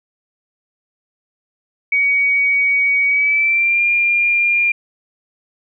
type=tone with pitch glide; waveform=sine; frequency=2253 to 2401 Hz; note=C#7 to D7; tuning=+28 to +38 cents; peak=-12 dBFS; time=1.92-4.72 s; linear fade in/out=5 ms; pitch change=+110 cents; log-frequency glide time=3.06-3.83 s; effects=none